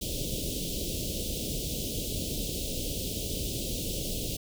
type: band-stop noise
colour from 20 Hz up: pink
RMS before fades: -33 dBFS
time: 0.01-4.37 s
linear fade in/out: 10 ms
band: 580 to 2900 Hz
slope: 48 dB/octave
effects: none